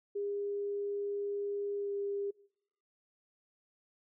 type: tone with pitch glide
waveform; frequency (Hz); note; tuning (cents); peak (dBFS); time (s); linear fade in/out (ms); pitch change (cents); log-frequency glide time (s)
sine; 405.2 to 401.9; G#4 to G4; -43 to +43; -33; 0.15-2.31; 10; -14; 1.78-1.92
effects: noise-tail reverb RT60 0.7 s tail -22 dB re dry